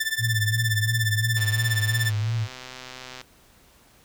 sawtooth tone with tremolo, 1770 Hz, A6, 10 cents sharp, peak -17 dBFS, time 0-2.11 s, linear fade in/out 5 ms, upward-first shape triangle, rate 17 Hz, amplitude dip 95%
sine tone with vibrato, 109.4 Hz, A2, 9 cents flat, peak -22 dBFS, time 0.18-2.48 s, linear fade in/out 50 ms, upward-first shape sine, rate 2.9 Hz, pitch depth 75 cents each way
click train, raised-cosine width 0.2 ms, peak -21 dBFS, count 237, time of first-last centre 1.37-3.214 s, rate 128 Hz
effects pink hiss -56 dBFS RMS until 4.04 s

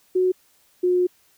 sine tone pair in turn, 368.4 / 360.4 Hz, F#4 / F#4, -7 / -45 cents, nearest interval unison, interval 38 cents, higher first, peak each -16 dBFS, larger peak neither, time 0.15-0.32 / 0.83-1.07 s, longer second, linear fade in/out 10 ms, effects white hiss -60 dBFS RMS until 1.37 s

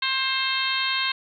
harmonic tone, 529 Hz, C5, 19 cents sharp, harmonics 2 / 3 / 4 / 5 / 6 / 7 / 8, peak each -30 / -30 / -30 / -30 / -30 / -30 / -30 dBFS, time 0.02-1.12 s, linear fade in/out 5 ms, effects none

